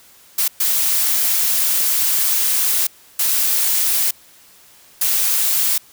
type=noise bursts at uneven times; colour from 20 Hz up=blue; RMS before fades=-17 dBFS; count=4; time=0.38-0.48 / 0.6-2.87 / 3.19-4.11 / 5.01-5.78 s; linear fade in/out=5 ms; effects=white hiss -48 dBFS RMS until 5.92 s